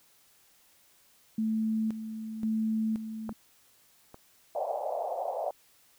sine tone with tremolo, 220 Hz, A3, in tune, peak -26 dBFS, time 1.38-3.33 s, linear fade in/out 5 ms, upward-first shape square, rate 0.95 Hz, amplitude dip 65%
clicks, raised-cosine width 1 ms, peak -22 / -32 dBFS, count 2, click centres 3.293 / 4.144 s
pink band-pass noise, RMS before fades -33 dBFS, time 4.55-5.51 s, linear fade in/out 2 ms, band 560 to 780 Hz, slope 48 dB/octave
effects white hiss -63 dBFS RMS until 5.98 s

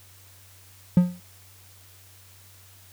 triangle tone with exponential decay, 178.3 Hz, F3, 36 cents sharp, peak -8 dBFS, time 0.97-1.2 s, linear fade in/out 2 ms, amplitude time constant 50 ms, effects added 95 Hz sine -53 dBFS peak until 2.92 s + white hiss -53 dBFS RMS until 2.92 s

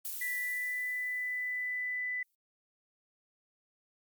violet noise with exponential decay, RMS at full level -37 dBFS, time 0.05-2.35 s, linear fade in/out 0 ms, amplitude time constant 500 ms
sine tone with pitch glide, 1975.5 to 1993.8 Hz, B6 to B6, 0 to +16 cents, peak -32 dBFS, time 0.21-2.23 s, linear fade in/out 5 ms, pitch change +16 cents, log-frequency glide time 0.4-0.85 s
effects MP3 96 kbps

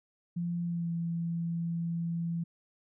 sine tone with pitch glide, 172.4 to 168.37 Hz, F3 to E3, -22 to +37 cents, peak -30 dBFS, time 0.36-2.44 s, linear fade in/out 10 ms, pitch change -41 cents, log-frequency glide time 0.64-0.91 s, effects none

